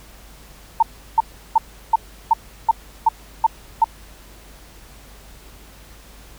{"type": "tone bursts", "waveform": "sine", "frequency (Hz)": 902, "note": "A5", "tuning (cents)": 43, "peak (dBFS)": -9, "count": 9, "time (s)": [0.8, 3.843], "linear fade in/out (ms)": 5, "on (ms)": 27, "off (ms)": 350, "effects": ["added 50 Hz sine -44 dBFS peak until 6.38 s", "pink hiss -46 dBFS RMS until 6.38 s"]}